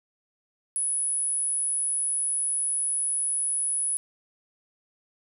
sine tone, 10150 Hz, D#9, 33 cents sharp, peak -24 dBFS, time 0.76-3.97 s, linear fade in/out 0 ms, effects none

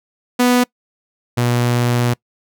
sawtooth tone pair in turn, 246.9 / 121.12 Hz, B3 / B2, 0 / -33 cents, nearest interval octave, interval 1233 cents, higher first, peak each -7 / -10 dBFS, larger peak first, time 0.39-0.64 / 1.37-2.14 s, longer second, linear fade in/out 10 ms, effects noise-tail reverb RT60 0.1 s tail -24 dB re dry

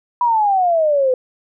sine exponential sweep, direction down, 987.8 to 501 Hz, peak -12 dBFS, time 0.21-1.14 s, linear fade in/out 2 ms, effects none

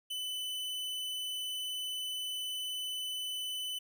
45% pulse tone, 3007 Hz, F#7, 27 cents sharp, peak -35 dBFS, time 0.1-3.79 s, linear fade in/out 10 ms, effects none

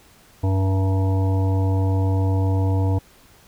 harmonic tone with a mistuned harmonic, 95.6 Hz, G2, 43 cents flat, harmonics 1 / 3 / 5 / 7 / 9 / 10, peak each -17 / -27 / -31 / -34 / -36 / -37 dBFS, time 0.43-2.99 s, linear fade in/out 10 ms, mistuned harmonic 10, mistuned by -15 cents, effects pink hiss -52 dBFS RMS until 3.47 s

